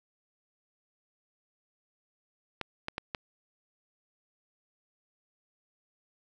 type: clicks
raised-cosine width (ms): 0.3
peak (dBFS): -17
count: 4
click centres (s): 2.613 / 2.884 / 2.981 / 3.148
effects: none